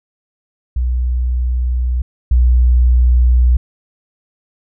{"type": "tone pair in turn", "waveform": "sine", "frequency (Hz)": [61.74, 61.31], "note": ["B1", "B1"], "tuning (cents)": [0, -12], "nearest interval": "unison", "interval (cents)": 12, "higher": "first", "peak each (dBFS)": [-13, -7], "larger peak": "second", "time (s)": [[0.76, 2.02], [2.31, 3.57]], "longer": "neither", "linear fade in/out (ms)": 5, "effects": []}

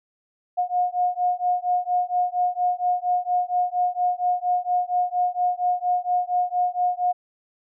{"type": "beating tone pair", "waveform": "sine", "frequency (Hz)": [717, 721.3], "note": ["F5", "F#5"], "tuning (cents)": [45, -44], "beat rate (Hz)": 4.3, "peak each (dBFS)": -23, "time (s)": [0.57, 7.13], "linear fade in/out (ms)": 20, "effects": []}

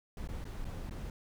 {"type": "noise with dropouts", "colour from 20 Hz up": "brown", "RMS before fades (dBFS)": -40, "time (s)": [0.17, 1.1], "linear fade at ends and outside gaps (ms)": 2, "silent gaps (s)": [[0.275, 0.288], [0.443, 0.452], [0.645, 0.651], [0.896, 0.909]], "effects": []}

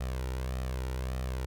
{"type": "tone with flanger", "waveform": "sawtooth", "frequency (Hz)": 64, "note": "C2", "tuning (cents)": -38, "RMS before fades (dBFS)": -34, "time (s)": [0, 1.46], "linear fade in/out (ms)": 10, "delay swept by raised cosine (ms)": [1.6, 2.15], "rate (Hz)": 1.7, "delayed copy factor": 0.55, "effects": []}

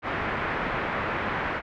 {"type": "low-pass noise", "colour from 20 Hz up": "white", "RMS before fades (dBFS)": -29, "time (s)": [0.02, 1.62], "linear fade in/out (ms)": 50, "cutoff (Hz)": 2000, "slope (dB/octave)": 24, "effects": []}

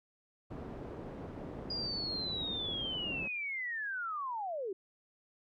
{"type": "low-pass noise", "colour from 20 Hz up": "white", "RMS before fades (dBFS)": -44, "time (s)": [0.5, 3.28], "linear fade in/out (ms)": 10, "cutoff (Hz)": 430, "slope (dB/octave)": 12}
{"type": "linear sweep", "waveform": "sine", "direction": "down", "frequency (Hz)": [4882, 359], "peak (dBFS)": -35, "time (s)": [1.7, 4.73], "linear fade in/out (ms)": 5}
{"effects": []}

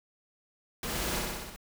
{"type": "noise with echo", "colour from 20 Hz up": "pink", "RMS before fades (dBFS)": -35, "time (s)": [0.83, 1.19], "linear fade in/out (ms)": 2, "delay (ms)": 62, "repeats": 6, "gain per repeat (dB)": -2, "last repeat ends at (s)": 1.562, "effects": []}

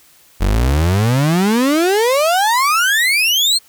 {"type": "exponential sweep", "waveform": "35% pulse", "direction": "up", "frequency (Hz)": [44.11, 4329], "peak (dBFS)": -10, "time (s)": [0.4, 3.59], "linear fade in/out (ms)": 20, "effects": ["white hiss -49 dBFS RMS until 3.68 s"]}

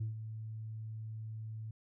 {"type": "tone with ADSR envelope", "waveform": "sine", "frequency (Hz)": 110, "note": "A2", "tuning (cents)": 0, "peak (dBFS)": -31, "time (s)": [0, 1.71], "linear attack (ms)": 11, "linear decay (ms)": 130, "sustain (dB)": -9, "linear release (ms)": 4, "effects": ["tanh soft clip ceiling -31 dBFS"]}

